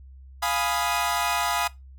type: chord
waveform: sawtooth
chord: F half-diminished seventh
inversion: none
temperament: equal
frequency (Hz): 698.5 / 830.6 / 987.8 / 1244.5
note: F5 / Ab5 / Cb6 / Eb6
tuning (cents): 0 / 0 / 0 / 0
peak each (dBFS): -25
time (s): 0.42-1.68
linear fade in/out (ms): 10
effects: noise-tail reverb RT60 0.2 s tail -20 dB re dry + added 66 Hz sine -43 dBFS peak until 1.98 s